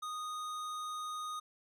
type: tone with hard clipping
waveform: sine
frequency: 1239 Hz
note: D#6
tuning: 8 cents flat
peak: -40 dBFS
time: 0.02-1.4 s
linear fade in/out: 10 ms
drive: 15 dB
effects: none